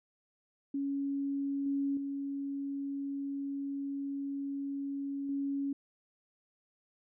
sine tone with level steps, 278.5 Hz, C#4, 8 cents sharp, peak -31 / -29 / -34 / -31 dBFS, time 0.74-5.73 s, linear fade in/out 5 ms, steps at 1.66 / 1.97 / 5.29 s, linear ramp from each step 2 ms, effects none

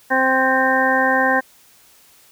harmonic tone, 261.7 Hz, C4, in tune, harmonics 1 / 2 / 3 / 4 / 6 / 7, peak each -23 / -21 / -20 / -23 / -20 / -20 dBFS, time 0.1-1.41 s, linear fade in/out 20 ms, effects white hiss -51 dBFS RMS until 2.31 s

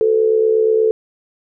sine tone with amplitude modulation, 440 Hz, A4, in tune, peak -8 dBFS, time 0.01-0.91 s, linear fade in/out 0 ms, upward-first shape sine, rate 68.4 Hz, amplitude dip 65%, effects none

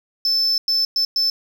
sine tone bursts at uneven times, 5274 Hz, E8, in tune, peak -13 dBFS, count 4, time 0.25-0.58 / 0.68-0.85 / 0.96-1.05 / 1.16-1.3 s, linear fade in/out 2 ms, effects tanh soft clip ceiling -15 dBFS + 7-bit

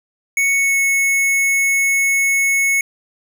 square tone with pitch glide, 2217 to 2200 Hz, C#7 to C#7, 0 to -14 cents, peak -14 dBFS, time 0.37-2.81 s, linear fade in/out 2 ms, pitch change -14 cents, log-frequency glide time 0.53-0.78 s, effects none

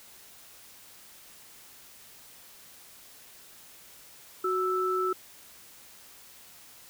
sine tone pair together, 370 / 1318.5 Hz, F#4 / E6, 0 / 0 cents, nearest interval octave + minor seventh, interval 2200 cents, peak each -28 dBFS, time 4.44-5.13 s, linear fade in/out 5 ms, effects white hiss -52 dBFS RMS until 6.89 s

